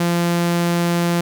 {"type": "tone", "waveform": "sawtooth", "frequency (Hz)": 172.1, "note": "F3", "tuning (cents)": -25, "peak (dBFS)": -12, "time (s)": [0, 1.21], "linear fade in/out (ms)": 5, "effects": []}